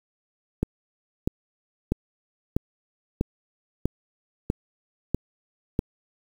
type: click train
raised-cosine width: 3 ms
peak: -9 dBFS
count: 9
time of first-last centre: 0.63-5.791 s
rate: 1.55 Hz
effects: 7-bit